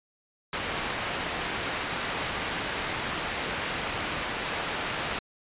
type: low-pass noise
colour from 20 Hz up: white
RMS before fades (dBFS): -32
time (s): 0.53-5.19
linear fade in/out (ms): 2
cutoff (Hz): 2600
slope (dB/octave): 12
effects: resampled to 8000 Hz